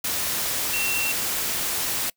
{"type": "tone in noise", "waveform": "sine", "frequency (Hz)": 2716, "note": "F7", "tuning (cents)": -49, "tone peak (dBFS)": -25, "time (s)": [0.73, 1.12], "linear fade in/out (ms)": 5, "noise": "white", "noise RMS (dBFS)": -26, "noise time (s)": [0.04, 2.1], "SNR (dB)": -2, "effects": ["noise-tail reverb RT60 0.1 s tail -25 dB re dry"]}